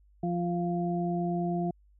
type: harmonic tone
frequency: 174.1 Hz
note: F3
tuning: 5 cents flat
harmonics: 1 / 2 / 4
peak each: -29 / -33 / -34 dBFS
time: 0.23-1.71 s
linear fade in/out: 5 ms
effects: added 50 Hz sine -58 dBFS peak until 1.99 s